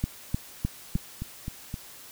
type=two click trains; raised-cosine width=5 ms; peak=-20 / -13 dBFS; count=4 / 4; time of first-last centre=0.96-1.741 / 0.04-0.955 s; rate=3.84 / 3.28 Hz; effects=white hiss -47 dBFS RMS until 2.11 s